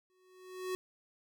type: tone with exponential growth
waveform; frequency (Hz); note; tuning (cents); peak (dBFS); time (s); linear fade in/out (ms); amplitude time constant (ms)
square; 370; F#4; 0; -33; 0.1-0.75; 0; 140
effects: none